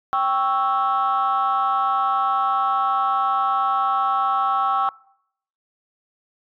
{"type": "chord", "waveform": "sine", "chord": "C# diminished", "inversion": "second", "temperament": "equal", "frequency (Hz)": [784, 1108.7, 1318.5], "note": ["G5", "C#6", "E6"], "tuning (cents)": [0, 0, 0], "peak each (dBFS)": -21, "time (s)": [0.13, 4.89], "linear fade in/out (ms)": 0, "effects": ["noise-tail reverb RT60 0.7 s tail -23 dB re dry", "tanh soft clip ceiling -12 dBFS"]}